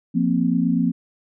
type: chord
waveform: sine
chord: F suspended fourth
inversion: none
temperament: equal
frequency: 174.61 / 233.1 / 261.6 Hz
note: F3 / Bb3 / C4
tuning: 0 / 0 / 0 cents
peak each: -21 dBFS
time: 0.14-0.92 s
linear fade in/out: 20 ms
effects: none